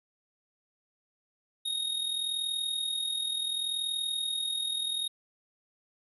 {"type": "tone with amplitude modulation", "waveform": "square", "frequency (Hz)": 3733, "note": "A#7", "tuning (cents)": 2, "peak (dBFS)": -28, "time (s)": [1.65, 5.08], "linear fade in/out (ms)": 10, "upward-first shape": "sine", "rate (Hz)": 40.7, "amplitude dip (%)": 55, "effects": ["resampled to 32000 Hz"]}